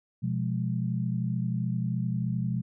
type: chord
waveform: sine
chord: F diminished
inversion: second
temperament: equal with one note detuned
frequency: 124.76 / 174.61 / 207.7 Hz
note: Cb3 / F3 / Ab3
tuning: +18 / 0 / 0 cents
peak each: -29 / -31 / -33 dBFS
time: 0.22-2.62 s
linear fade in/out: 20 ms
effects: none